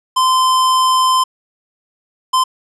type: tone bursts at uneven times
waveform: square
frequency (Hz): 1033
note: C6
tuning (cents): -22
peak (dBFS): -11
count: 2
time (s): 0.16-1.24 / 2.33-2.44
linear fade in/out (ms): 10
effects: resampled to 24000 Hz + 8-bit